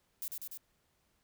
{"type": "noise with echo", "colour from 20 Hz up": "violet", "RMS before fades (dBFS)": -39, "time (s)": [0.22, 0.28], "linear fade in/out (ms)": 0, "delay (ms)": 98, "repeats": 3, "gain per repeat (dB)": -2, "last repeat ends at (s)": 0.574, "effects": ["pink hiss -75 dBFS RMS until 1.23 s"]}